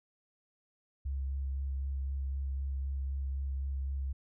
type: tone with vibrato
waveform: sine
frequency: 67.9 Hz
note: C#2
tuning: 35 cents flat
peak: -32 dBFS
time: 1.05-4.13 s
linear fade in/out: 10 ms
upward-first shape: sine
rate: 3.9 Hz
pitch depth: 17 cents each way
effects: none